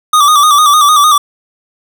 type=tone with vibrato; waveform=square; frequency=1196 Hz; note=D6; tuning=31 cents sharp; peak=-5 dBFS; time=0.13-1.18 s; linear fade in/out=5 ms; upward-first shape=square; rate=6.6 Hz; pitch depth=59 cents each way; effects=none